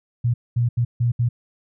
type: tone bursts at uneven times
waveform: sine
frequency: 119.6 Hz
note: A#2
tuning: 45 cents sharp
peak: -16 dBFS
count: 5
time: 0.24-0.34 / 0.56-0.69 / 0.77-0.85 / 1-1.12 / 1.19-1.29 s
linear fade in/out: 10 ms
effects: none